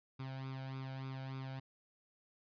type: tone with flanger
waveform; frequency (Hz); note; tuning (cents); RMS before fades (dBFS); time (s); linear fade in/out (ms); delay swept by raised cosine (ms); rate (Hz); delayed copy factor
sawtooth; 132.8; C3; +26; -44; 0.19-1.6; 10; 0.82 to 1.33; 3.4; +0.75
effects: resampled to 11025 Hz